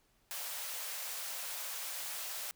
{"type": "high-pass noise", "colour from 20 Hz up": "white", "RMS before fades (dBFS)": -41, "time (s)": [0.31, 2.51], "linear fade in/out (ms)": 0, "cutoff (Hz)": 500, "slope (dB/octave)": 48, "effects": ["pink hiss -72 dBFS RMS until 2.55 s"]}